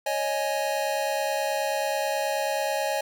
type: chord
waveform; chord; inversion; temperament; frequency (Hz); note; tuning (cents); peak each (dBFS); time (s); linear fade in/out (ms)
square; C# suspended second; none; just; 554.4 / 623.7 / 831.5; C#5 / D#5 / G#5; 0 / +4 / +2; -30; 0.06-3.01; 5
effects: none